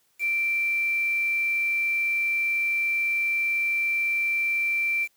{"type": "tone with quantisation", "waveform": "sine", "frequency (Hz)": 2349, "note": "D7", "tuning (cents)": 0, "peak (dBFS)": -22, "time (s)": [0.19, 5.08], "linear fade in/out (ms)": 50, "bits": 7, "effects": ["white hiss -67 dBFS RMS until 5.16 s"]}